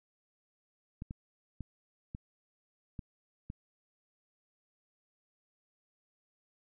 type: clicks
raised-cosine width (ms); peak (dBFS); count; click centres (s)
5; -28; 6; 1.021 / 1.109 / 1.607 / 2.149 / 2.992 / 3.501
effects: none